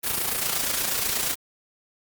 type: noise with amplitude modulation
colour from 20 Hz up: white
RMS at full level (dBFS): -23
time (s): 0.03-1.35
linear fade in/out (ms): 20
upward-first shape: sine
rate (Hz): 28.4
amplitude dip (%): 60
effects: Opus 32 kbps